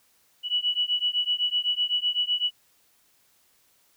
sine beating tone pair, 2942 / 2949.9 Hz, F#7 / F#7, -11 / -6 cents, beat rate 7.9 Hz, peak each -26 dBFS, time 0.43-2.51 s, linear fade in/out 50 ms, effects white hiss -64 dBFS RMS until 3.96 s

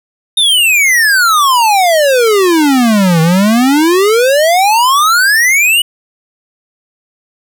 square exponential two-way sweep, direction down then up, 3709 to 158.1 to 2974 Hz, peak -7 dBFS, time 0.37-5.82 s, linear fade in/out 5 ms, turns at 3.21 s, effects none

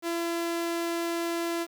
sawtooth tone, 338.1 Hz, E4, 44 cents sharp, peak -24 dBFS, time 0.02-1.67 s, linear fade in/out 50 ms, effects 9-bit

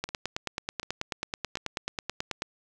two click trains, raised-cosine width 0.2 ms, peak -13 / -21 dBFS, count 23 / 3, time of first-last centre 0.04-2.421 / 0.09-1.571 s, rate 9.24 / 1.35 Hz, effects none

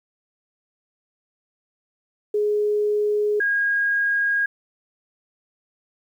sine tone pair in turn, 418.1 / 1633.3 Hz, G#4 / G#6, +12 / -29 cents, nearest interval 2 octaves, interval 2359 cents, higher second, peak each -18 dBFS, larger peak neither, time 2.34-3.4 / 3.4-4.46 s, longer neither, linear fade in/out 5 ms, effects 9-bit

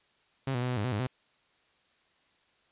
sawtooth tone with pitch steps, 134.3 / 122.4 / 125.6 / 124.9 / 103 / 126.9 / 103.2 / 127.7 Hz, C3 / B2 / B2 / B2 / G#2 / B2 / G#2 / C3, +46 / -15 / +30 / +20 / -14 / +47 / -10 / -42 cents, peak -25 dBFS, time 0.47-1.07 s, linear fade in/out 5 ms, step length 75 ms, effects white hiss -68 dBFS RMS until 2.71 s + resampled to 8000 Hz

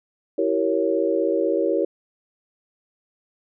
sine chord, E diminished seventh, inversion none, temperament equal with one note detuned, 329.6 / 385.7 / 466.2 / 554.4 Hz, E4 / G4 / Bb4 / Db5, 0 / -28 / 0 / 0 cents, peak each -24 dBFS, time 0.38-1.85 s, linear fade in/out 5 ms, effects none

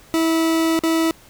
40% pulse tone with dropouts, 325.6 Hz, E4, 21 cents flat, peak -15 dBFS, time 0.14-1.11 s, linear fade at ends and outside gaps 0 ms, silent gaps 0.791-0.836 s, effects pink hiss -48 dBFS RMS until 1.29 s

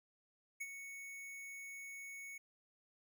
square tone with ADSR envelope, 2218 Hz, C#7, in tune, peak -40 dBFS, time 0.6-2.38 s, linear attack 13 ms, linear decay 43 ms, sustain -8 dB, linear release 6 ms, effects none

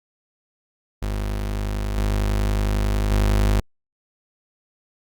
35% pulse tone with level steps, 51 Hz, G#1, 31 cents flat, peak -21 / -17 / -14 dBFS, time 1.02-3.6 s, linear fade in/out 5 ms, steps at 1.97 / 3.11 s, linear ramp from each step 2 ms, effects Opus 48 kbps

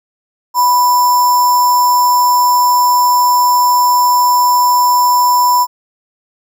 sine tone with sample-and-hold, 986 Hz, B5, 3 cents flat, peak -7 dBFS, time 0.54-5.67 s, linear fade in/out 50 ms, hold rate 6300 Hz, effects none

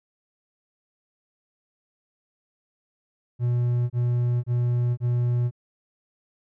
triangle tone bursts, 121.4 Hz, B2, 29 cents flat, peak -18 dBFS, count 4, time 3.39-5.511 s, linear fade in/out 50 ms, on 510 ms, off 27 ms, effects none

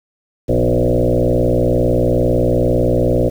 sine tone with frequency modulation, 311.1 Hz, D#4, in tune, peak -11 dBFS, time 0.48-3.3 s, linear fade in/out 20 ms, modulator 60 Hz, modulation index 4.7, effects 7-bit

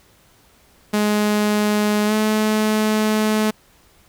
sawtooth tone with pitch glide, 209.6 to 215.2 Hz, G#3 to A3, +16 to -38 cents, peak -12 dBFS, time 0.93-3.51 s, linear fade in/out 10 ms, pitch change +46 cents, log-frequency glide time 2.06-2.13 s, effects pink hiss -54 dBFS RMS until 4.08 s

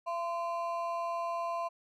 triangle ring-modulated tone, 855 Hz, A5, 50 cents flat, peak -27 dBFS, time 0.06-1.69 s, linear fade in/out 20 ms, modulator 176 Hz, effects none

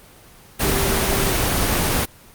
sine tone in noise, 392 Hz, G4, in tune, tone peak -26 dBFS, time 0.63-1.32 s, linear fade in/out 20 ms, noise pink, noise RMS -19 dBFS, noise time 0.59-2.06 s, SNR -10 dB, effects pink hiss -46 dBFS RMS until 2.34 s + Opus 24 kbps

